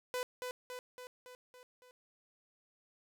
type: tone with echo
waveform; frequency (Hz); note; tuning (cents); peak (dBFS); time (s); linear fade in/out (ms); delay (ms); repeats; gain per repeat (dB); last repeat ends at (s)
sawtooth; 500; B4; +21; -31; 0.14-0.23; 0; 280; 6; -4; 1.91
effects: none